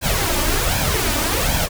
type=noise with flanger; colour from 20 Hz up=pink; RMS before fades=-19 dBFS; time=0.01-1.69 s; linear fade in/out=50 ms; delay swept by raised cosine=1.2 to 3.4 ms; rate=1.3 Hz; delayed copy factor=+0.65; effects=none